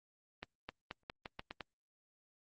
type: accelerating click train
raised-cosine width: 0.3 ms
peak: -26 dBFS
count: 8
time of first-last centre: 0.43-1.608 s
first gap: 260 ms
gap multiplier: 0.85
effects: Opus 24 kbps